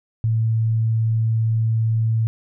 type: tone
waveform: sine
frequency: 112.2 Hz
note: A2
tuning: 34 cents sharp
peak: -16 dBFS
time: 0.24-2.27 s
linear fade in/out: 0 ms
effects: none